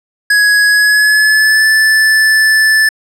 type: tone with pitch glide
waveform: square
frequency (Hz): 1671 to 1750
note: G#6 to A6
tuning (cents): +10 to -10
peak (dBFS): -7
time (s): 0.3-2.89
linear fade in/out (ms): 5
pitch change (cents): +80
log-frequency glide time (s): 0.68-1.66
effects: low-pass 11000 Hz 12 dB/octave